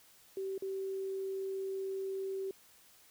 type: tone with dropouts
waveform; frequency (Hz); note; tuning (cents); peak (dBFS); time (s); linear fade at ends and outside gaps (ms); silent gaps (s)
sine; 385.6; G4; -28; -35; 0.37-2.51; 2; 0.579-0.622
effects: white hiss -62 dBFS RMS until 3.1 s